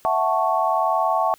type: chord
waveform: sine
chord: F# minor seventh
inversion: third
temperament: equal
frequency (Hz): 659.3 / 740 / 880 / 1108.7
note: E5 / F#5 / A5 / C#6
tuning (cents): 0 / 0 / 0 / 0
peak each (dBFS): -23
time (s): 0.05-1.34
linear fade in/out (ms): 0
effects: white hiss -54 dBFS RMS until 1.38 s